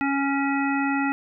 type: harmonic tone with a mistuned harmonic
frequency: 277.2 Hz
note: C#4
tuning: in tune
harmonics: 1 / 3 / 5 / 7 / 9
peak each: -23 / -28 / -30 / -31 / -33 dBFS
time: 0.01-1.12 s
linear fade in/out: 0 ms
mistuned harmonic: 9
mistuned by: +29 cents
effects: none